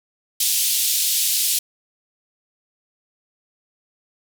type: band-pass noise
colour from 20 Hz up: white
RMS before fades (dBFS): -20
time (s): 0.4-1.59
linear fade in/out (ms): 5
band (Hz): 3000 to 15000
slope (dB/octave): 24
effects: none